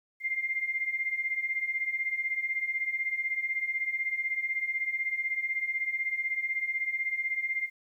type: beating tone pair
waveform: sine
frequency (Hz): 2093 / 2109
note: C7 / C7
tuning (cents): 0 / +13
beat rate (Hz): 16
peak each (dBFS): -34 / -30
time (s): 0.2-7.7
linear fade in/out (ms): 50
effects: 11-bit